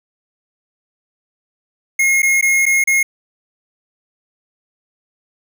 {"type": "tone with dropouts", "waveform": "square", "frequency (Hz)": 2153, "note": "C7", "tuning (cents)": 49, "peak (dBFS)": -12, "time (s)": [1.99, 3.03], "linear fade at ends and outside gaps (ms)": 5, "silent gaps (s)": [[2.221, 2.229], [2.412, 2.425], [2.656, 2.663], [2.84, 2.873]], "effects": []}